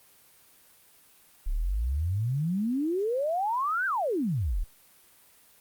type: exponential two-way sweep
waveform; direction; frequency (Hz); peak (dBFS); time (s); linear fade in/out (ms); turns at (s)
sine; up then down; 32 to 1601 to 32; -25; 1.46-4.64; 10; 3.86
effects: white hiss -58 dBFS RMS until 5.6 s + Opus 32 kbps